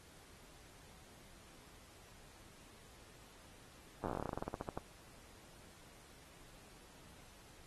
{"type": "slowing click train", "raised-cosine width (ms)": 1, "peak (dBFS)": -26, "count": 22, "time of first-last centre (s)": [4.04, 4.775], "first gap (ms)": 9, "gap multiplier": 1.12, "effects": ["pink hiss -61 dBFS RMS until 7.66 s", "AAC 32 kbps"]}